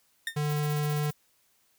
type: tone with exponential decay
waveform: 30% pulse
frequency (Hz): 1820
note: A#6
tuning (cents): -42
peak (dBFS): -23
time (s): 0.27-0.38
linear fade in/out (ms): 2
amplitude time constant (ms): 22
type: tone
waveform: square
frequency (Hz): 148.8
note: D3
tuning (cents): +23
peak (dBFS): -27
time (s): 0.36-1.11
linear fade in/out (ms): 10
type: noise with tremolo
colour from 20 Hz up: violet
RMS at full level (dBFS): -42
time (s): 0.43-1.14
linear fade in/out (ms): 50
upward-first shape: square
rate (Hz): 15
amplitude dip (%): 80
effects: white hiss -68 dBFS RMS until 1.78 s